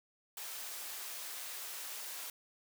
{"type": "high-pass noise", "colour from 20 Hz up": "white", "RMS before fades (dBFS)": -44, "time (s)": [0.37, 2.3], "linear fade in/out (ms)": 2, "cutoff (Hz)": 520, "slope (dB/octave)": 12, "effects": []}